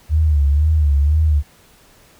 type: tone with vibrato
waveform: sine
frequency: 74.4 Hz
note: D2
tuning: 23 cents sharp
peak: -11 dBFS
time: 0.09-1.43 s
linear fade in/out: 50 ms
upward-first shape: sine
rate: 2 Hz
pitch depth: 100 cents each way
effects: pink hiss -50 dBFS RMS until 2.19 s